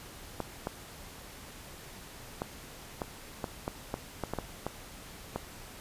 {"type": "clicks", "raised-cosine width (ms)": 1, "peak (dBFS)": -18, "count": 12, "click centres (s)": [0.403, 0.671, 2.419, 3.018, 3.442, 3.679, 3.941, 4.237, 4.336, 4.387, 4.666, 5.36], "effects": ["pink hiss -48 dBFS RMS until 5.8 s", "resampled to 32000 Hz"]}